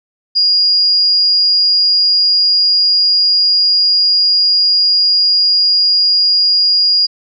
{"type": "tone", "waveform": "sine", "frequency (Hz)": 4855, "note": "D#8", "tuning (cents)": -43, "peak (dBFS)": -8, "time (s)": [0.35, 7.07], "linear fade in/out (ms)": 20, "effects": []}